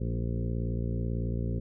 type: harmonic tone with a mistuned harmonic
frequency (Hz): 58.2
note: A#1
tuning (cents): -2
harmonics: 1 / 2 / 3 / 4 / 5 / 6 / 7 / 8 / 9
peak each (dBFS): -32 / -32 / -37 / -39 / -44 / -45 / -43 / -48 / -47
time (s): 0-1.6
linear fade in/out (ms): 10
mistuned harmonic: 4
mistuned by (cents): -27
effects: none